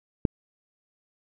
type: click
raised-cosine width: 3 ms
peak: -8 dBFS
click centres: 0.252 s
effects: none